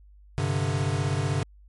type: chord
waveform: square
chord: G suspended fourth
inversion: none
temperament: equal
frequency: 98 / 130.81 / 146.83 Hz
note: G2 / C3 / D3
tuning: 0 / 0 / 0 cents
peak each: -29 dBFS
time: 0.38-1.43 s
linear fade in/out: 0 ms
effects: added 50 Hz sine -49 dBFS peak until 1.68 s + MP3 48 kbps